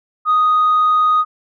sine tone, 1244.5 Hz, D#6, in tune, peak -9 dBFS, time 0.25-1.25 s, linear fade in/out 50 ms, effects tanh soft clip ceiling -8 dBFS

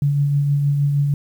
sine tone with tremolo, 143 Hz, D3, 46 cents flat, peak -13 dBFS, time 0.02-1.14 s, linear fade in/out 2 ms, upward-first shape triangle, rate 6.4 Hz, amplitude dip 35%, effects 8-bit

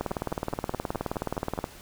two click trains, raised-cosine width 1 ms, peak -14 / -20 dBFS, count 32 / 8, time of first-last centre 0.01-1.642 / 0.11-1.578 s, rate 19 / 4.77 Hz, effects pink hiss -48 dBFS RMS until 1.81 s

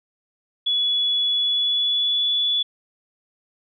sine tone with pitch glide, 3400 to 3432 Hz, G#7 to A7, +40 to -44 cents, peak -18 dBFS, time 0.66-2.63 s, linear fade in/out 10 ms, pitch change +16 cents, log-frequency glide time 1.24-2.3 s, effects none

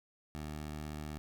15% pulse tone, 75.7 Hz, D#2, 47 cents flat, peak -34 dBFS, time 0.35-1.18 s, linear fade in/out 0 ms, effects none

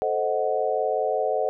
sine chord, A diminished seventh, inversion none, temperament equal with one note detuned, 438 / 523.3 / 622.3 / 740 Hz, A4 / C5 / Eb5 / Gb5, -8 / 0 / 0 / 0 cents, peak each -27 dBFS, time 0.02-1.49 s, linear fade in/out 0 ms, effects none

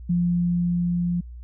sine tone with level ramp, 174.61 Hz, F3, in tune, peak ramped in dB -18 to -21 dBFS, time 0.09-1.21 s, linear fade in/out 10 ms, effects added 60 Hz sine -36 dBFS peak until 1.43 s

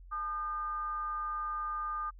sine tone with frequency modulation, 1214 Hz, D#6, 43 cents flat, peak -33 dBFS, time 0.11-2.11 s, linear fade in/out 20 ms, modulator 346 Hz, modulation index 0.36, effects added 44 Hz sine -49 dBFS peak until 2.19 s

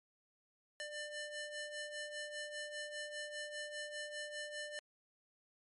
sawtooth ring-modulated tone, 1193 Hz, D6, 27 cents sharp, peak -36 dBFS, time 0.8-4.79 s, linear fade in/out 0 ms, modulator 599 Hz, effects MP3 48 kbps

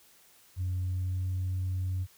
sine tone with pitch glide, 91.3 to 92.47 Hz, F#2 to F#2, -23 to -1 cents, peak -27 dBFS, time 0.56-2.07 s, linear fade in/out 50 ms, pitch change +22 cents, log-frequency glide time 0.71-1.38 s, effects tanh soft clip ceiling -26 dBFS + white hiss -60 dBFS RMS until 2.17 s

